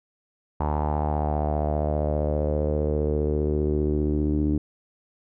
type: tone with low-pass filter sweep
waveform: sawtooth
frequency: 75.1 Hz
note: D2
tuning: 39 cents sharp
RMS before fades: -24 dBFS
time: 0.6-4.58 s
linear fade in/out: 5 ms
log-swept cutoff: 920 to 300 Hz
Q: 5
effects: none